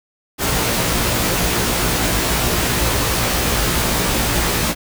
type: noise with comb filter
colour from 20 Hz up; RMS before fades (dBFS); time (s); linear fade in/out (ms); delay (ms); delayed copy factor
pink; -18; 0.38-4.75; 50; 17; +0.85
effects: none